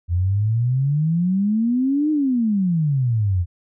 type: exponential two-way sweep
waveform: sine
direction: up then down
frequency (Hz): 84.1 to 311.1 to 84.1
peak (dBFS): -16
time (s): 0.08-3.46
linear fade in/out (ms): 50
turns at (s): 2.11
effects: none